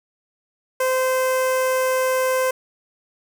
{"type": "tone with notch filter", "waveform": "sawtooth", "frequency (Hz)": 517, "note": "C5", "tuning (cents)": -21, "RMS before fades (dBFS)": -20, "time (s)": [0.8, 2.51], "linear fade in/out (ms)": 5, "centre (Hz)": 3900, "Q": 1.1, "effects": []}